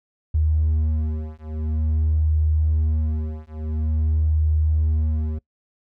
triangle beating tone pair, 77.5 / 77.98 Hz, D#2 / D#2, -6 / +4 cents, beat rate 0.48 Hz, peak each -18 dBFS, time 0.34-5.39 s, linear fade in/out 10 ms, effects noise-tail reverb RT60 0.1 s tail -22 dB re dry + tanh soft clip ceiling -14 dBFS

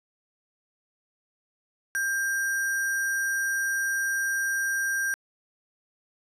sine tone with sample-and-hold, 1590 Hz, G6, 24 cents sharp, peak -24 dBFS, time 1.95-5.14 s, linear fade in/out 0 ms, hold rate 7350 Hz, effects resampled to 32000 Hz

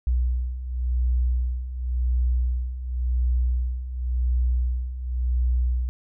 sine beating tone pair, 61 / 61.92 Hz, B1 / B1, -21 / +5 cents, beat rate 0.92 Hz, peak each -27 / -22 dBFS, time 0.07-5.89 s, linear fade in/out 0 ms, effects none

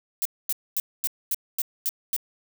violet noise bursts, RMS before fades -25 dBFS, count 8, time 0.22-2.164 s, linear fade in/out 0 ms, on 33 ms, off 240 ms, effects none

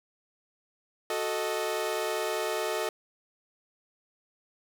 sawtooth chord, D# diminished, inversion first, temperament equal, 370 / 440 / 622.3 Hz, F#4 / A4 / D#5, 0 / 0 / 0 cents, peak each -31 / -28 / -29 dBFS, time 1.1-2.89 s, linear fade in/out 2 ms, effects 10-bit

